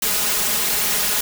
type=noise with comb filter; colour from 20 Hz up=white; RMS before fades=-20 dBFS; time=0.02-1.21 s; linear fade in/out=5 ms; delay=4.8 ms; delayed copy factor=+1; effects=none